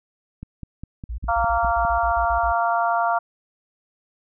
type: click train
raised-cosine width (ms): 5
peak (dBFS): -21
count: 8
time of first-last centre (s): 0.43-1.85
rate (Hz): 4.93
type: tone bursts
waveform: sine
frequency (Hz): 58.27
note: A#1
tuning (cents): 0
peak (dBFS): -26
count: 11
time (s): 1.09-2.523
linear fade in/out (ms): 10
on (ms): 93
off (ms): 41
type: harmonic tone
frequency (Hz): 231.2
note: A#3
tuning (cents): -14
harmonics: 3 / 4 / 5 / 6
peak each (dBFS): -21 / -24 / -26 / -26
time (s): 1.28-3.19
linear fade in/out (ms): 10
effects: none